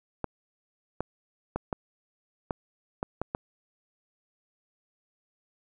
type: clicks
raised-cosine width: 1 ms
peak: -15 dBFS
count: 8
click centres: 0.243 / 1.006 / 1.56 / 1.728 / 2.508 / 3.029 / 3.216 / 3.349 s
effects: none